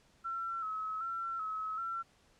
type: tone with vibrato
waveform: sine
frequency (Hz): 1318.5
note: E6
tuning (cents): 0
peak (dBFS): -35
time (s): 0.24-2.03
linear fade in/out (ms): 20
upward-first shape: square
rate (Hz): 1.3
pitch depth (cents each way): 43
effects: pink hiss -67 dBFS RMS until 2.39 s + low-pass 8000 Hz 12 dB/octave